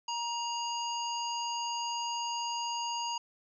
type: harmonic tone with a mistuned harmonic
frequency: 944 Hz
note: A#5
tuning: 22 cents sharp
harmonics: 1 / 3 / 5 / 7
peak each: -34 / -39 / -41 / -42 dBFS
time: 0.08-3.18 s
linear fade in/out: 5 ms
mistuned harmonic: 5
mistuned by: +29 cents
effects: none